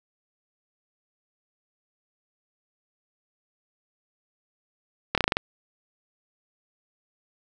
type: slowing click train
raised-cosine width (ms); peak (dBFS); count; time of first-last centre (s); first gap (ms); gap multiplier
0.3; -5; 7; 5.15-5.369; 27; 1.12
effects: none